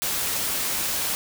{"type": "noise", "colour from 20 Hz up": "white", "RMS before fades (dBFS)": -26, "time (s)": [0.02, 1.15], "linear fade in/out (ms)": 0, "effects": []}